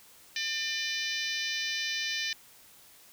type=harmonic tone with a mistuned harmonic; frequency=599 Hz; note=D5; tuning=34 cents sharp; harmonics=3 / 4 / 5 / 6 / 7 / 8 / 9 / 10; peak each=-36 / -37 / -38 / -39 / -39 / -40 / -41 / -41 dBFS; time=0.36-2.33 s; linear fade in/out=2 ms; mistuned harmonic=7; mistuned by=-47 cents; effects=white hiss -56 dBFS RMS until 3.12 s